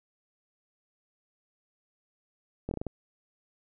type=slowing click train; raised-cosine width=2 ms; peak=-20 dBFS; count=6; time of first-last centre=2.69-2.867 s; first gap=22 ms; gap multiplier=1.24; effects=none